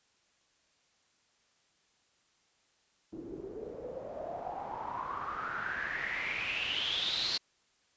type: noise with low-pass filter sweep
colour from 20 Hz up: white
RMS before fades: -37 dBFS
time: 3.12-7.38 s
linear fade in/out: 10 ms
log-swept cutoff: 320 to 4400 Hz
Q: 8.2
effects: white hiss -71 dBFS RMS until 7.96 s + resampled to 16000 Hz